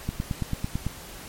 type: click train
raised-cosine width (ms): 5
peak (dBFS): -14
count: 8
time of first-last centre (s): 0.09-0.866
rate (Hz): 9.02
effects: pink hiss -42 dBFS RMS until 1.28 s + MP3 64 kbps